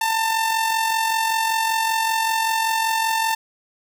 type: tone with amplitude modulation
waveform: sawtooth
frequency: 895 Hz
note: A5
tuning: 29 cents sharp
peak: -13 dBFS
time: 0.01-3.35 s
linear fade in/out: 5 ms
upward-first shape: sine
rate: 45.2 Hz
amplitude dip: 45%
effects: none